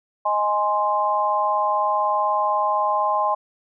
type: chord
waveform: sine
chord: Ab major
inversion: second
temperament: equal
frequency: 622.3 / 830.6 / 1046.5 Hz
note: Eb5 / Ab5 / C6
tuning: 0 / 0 / 0 cents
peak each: -25 / -22 / -21 dBFS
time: 0.25-3.35 s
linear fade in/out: 10 ms
effects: none